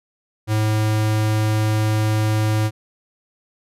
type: tone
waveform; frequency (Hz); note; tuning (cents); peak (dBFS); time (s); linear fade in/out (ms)
square; 108; A2; -32; -17; 0.47-2.71; 50
effects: resampled to 32000 Hz